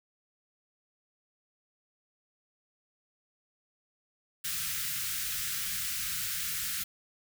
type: band-stop noise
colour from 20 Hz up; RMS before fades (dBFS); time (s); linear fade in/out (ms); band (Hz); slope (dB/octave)
white; -34; 4.44-6.84; 10; 190 to 1300; 48
effects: none